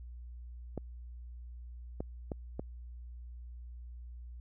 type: clicks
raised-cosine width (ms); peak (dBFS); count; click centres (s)
2; -23; 4; 0.777 / 2.005 / 2.318 / 2.595
effects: added 60 Hz sine -44 dBFS peak until 4.4 s